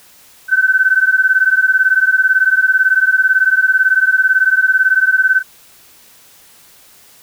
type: beating tone pair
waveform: sine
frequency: 1518 / 1536 Hz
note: F#6 / G6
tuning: +44 / -36 cents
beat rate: 18 Hz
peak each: -12 dBFS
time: 0.48-5.43 s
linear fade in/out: 50 ms
effects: white hiss -45 dBFS RMS until 7.22 s